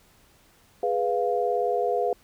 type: chord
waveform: sine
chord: F diminished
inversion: first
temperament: equal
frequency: 415.3 / 493.9 / 698.5 Hz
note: Ab4 / Cb5 / F5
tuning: 0 / 0 / 0 cents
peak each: -27 / -26 / -26 dBFS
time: 0.83-2.13 s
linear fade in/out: 2 ms
effects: pink hiss -59 dBFS RMS until 2.23 s